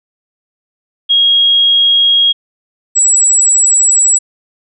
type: tone pair in turn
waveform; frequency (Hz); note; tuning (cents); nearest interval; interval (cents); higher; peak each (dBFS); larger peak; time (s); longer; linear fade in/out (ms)
sine; 3278 / 7796; G#7 / B8; -23 / -23; octave + minor third; 1500; second; -6; neither; 1.09-2.33 / 2.95-4.19; neither; 20
effects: none